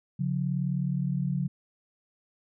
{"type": "tone pair together", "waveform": "sine", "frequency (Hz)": [140.26, 179.7], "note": ["C#3", "F3"], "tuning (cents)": [21, 50], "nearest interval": "major third", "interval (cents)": 429, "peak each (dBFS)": [-28, -29], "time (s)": [0.19, 1.48], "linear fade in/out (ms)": 10, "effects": []}